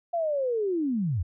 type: linear sweep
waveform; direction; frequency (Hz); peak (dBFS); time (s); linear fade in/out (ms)
sine; down; 698.5 to 73.42; -24; 0.13-1.23; 10
effects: none